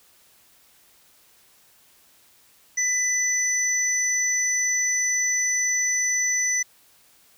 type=tone pair together; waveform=sine; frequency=1995 / 5983 Hz; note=B6 / F#8; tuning=+17 / +18 cents; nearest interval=octave + perfect fifth; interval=1901 cents; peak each=-24 / -21 dBFS; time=2.77-6.63 s; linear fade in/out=10 ms; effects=tanh soft clip ceiling -14 dBFS + white hiss -57 dBFS RMS until 7.37 s

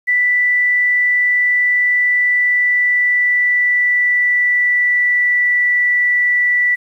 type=tone with pitch glide; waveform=sine; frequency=1975.5 to 1964.1 Hz; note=B6 to B6; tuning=0 to -10 cents; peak=-11 dBFS; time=0.07-6.76 s; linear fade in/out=20 ms; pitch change=-10 cents; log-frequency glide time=2.08-5.66 s; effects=8-bit

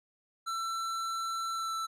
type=tone with pitch glide; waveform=square; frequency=1340 to 1326.9 Hz; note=E6 to E6; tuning=+28 to +11 cents; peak=-33 dBFS; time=0.46-1.87 s; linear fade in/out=20 ms; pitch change=-17 cents; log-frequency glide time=1.53-1.75 s; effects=low-pass 10000 Hz 12 dB/octave

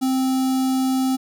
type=tone with notch filter; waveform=square; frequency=261.6 Hz; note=C4; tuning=in tune; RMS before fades=-20 dBFS; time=0.01-1.17 s; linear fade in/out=20 ms; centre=2000 Hz; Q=0.74; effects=none

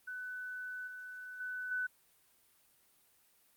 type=tone with level steps; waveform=sine; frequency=1500 Hz; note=F#6; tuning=23 cents sharp; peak=-40 / -44 / -38 / -33 dBFS; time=0.07-1.87 s; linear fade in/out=10 ms; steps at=0.87 / 1.4 / 1.71 s; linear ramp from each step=5 ms; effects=white hiss -69 dBFS RMS until 3.56 s + Opus 32 kbps

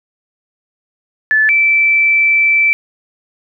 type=tone pair in turn; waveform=sine; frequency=1739 / 2326 Hz; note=A6 / D7; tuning=-21 / -17 cents; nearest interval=perfect fourth; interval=504 cents; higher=second; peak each=-8 dBFS; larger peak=neither; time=1.31-1.49 / 1.49-2.73 s; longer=second; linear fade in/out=0 ms; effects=none

